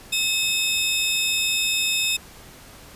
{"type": "tone pair together", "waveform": "sawtooth", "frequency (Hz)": [2579, 3647], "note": ["E7", "A#7"], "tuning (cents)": [-39, -39], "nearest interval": "tritone", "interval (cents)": 600, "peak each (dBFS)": -20, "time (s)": [0.12, 2.17], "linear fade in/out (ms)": 10, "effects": ["pink hiss -45 dBFS RMS until 2.95 s", "resampled to 32000 Hz"]}